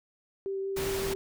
sine tone with vibrato, 389 Hz, G4, 13 cents flat, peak -30 dBFS, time 0.46-1.15 s, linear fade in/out 0 ms, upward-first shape sine, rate 5.4 Hz, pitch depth 9 cents each way
pink noise, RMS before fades -35 dBFS, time 0.76-1.14 s, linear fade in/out 10 ms
effects none

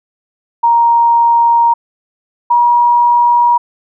sine tone pair in turn, 936 / 956.8 Hz, A#5 / A#5, +7 / +45 cents, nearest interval unison, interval 38 cents, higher second, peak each -6 dBFS, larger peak neither, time 0.63-1.74 / 2.5-3.58 s, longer first, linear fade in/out 10 ms, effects none

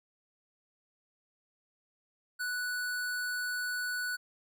square tone, 1480 Hz, F#6, in tune, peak -33 dBFS, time 2.39-4.17 s, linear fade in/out 20 ms, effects none

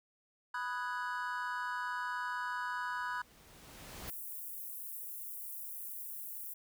triangle chord, G# minor seventh, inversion first, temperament equal, 987.8 / 1244.5 / 1480 / 1661.2 Hz, B5 / D#6 / F#6 / G#6, 0 / 0 / 0 / 0 cents, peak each -37 / -42 / -39 / -42 dBFS, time 0.54-3.22 s, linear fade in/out 5 ms
pink noise with exponential growth, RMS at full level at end -45 dBFS, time 2.26-4.1 s, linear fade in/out 1 ms, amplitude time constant 400 ms
white high-pass noise, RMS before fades -44 dBFS, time 4.07-6.54 s, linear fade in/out 10 ms, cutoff 11000 Hz, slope 24 dB/octave
effects none

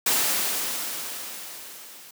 white noise with level ramp, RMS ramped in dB -21 to -46 dBFS, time 0.06-2.11 s, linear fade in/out 5 ms, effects high-pass 200 Hz 12 dB/octave

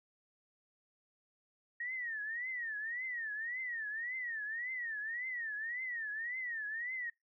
sine tone with vibrato, 1864.7 Hz, A#6, in tune, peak -37 dBFS, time 1.8-7.1 s, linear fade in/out 5 ms, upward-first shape triangle, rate 1.8 Hz, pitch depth 200 cents each way, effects noise-tail reverb RT60 0.2 s tail -25 dB re dry

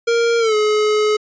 square tone with pitch glide, 466.2 to 425 Hz, A#4 to G#4, 0 to +40 cents, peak -14 dBFS, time 0.07-1.17 s, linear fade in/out 10 ms, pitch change -160 cents, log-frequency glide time 0.39-0.55 s, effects resampled to 16000 Hz

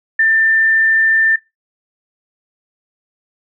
sine tone, 1787 Hz, A6, 26 cents sharp, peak -9 dBFS, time 0.19-1.36 s, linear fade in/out 5 ms, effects noise-tail reverb RT60 0.2 s tail -21 dB re dry

